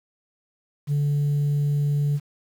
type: tone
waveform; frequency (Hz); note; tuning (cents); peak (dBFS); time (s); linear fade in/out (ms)
sine; 144.8; D3; -24; -17; 0.87-2.2; 50
effects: tanh soft clip ceiling -18 dBFS + 8-bit